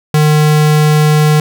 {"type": "tone", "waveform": "square", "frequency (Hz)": 151.9, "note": "D#3", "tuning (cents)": -41, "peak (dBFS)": -7, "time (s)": [0.14, 1.4], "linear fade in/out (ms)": 2, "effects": []}